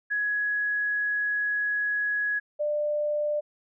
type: tone pair in turn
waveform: sine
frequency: 1675 / 595.1 Hz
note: G#6 / D5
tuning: +14 / +23 cents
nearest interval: octave + tritone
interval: 1791 cents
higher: first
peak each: -24 dBFS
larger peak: neither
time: 0.1-2.4 / 2.59-3.41 s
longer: first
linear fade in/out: 20 ms
effects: none